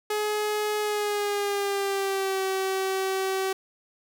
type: tone with pitch glide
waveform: sawtooth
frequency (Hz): 421.9 to 382.4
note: G#4 to G4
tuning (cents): +27 to -43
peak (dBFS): -21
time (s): 0.1-3.53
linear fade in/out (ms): 5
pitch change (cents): -170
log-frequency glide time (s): 0.8-2.42
effects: none